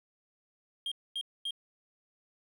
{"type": "tone bursts", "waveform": "triangle", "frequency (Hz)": 3217, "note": "G7", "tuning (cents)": 44, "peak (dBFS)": -31, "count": 3, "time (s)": [0.86, 1.508], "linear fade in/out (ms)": 2, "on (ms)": 56, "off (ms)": 240, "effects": ["11-bit"]}